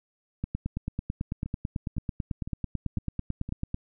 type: two click trains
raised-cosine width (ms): 5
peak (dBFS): -23 / -17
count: 5 / 31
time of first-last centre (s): 1.46-3.49 / 0.44-3.744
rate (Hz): 1.97 / 9.08
effects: none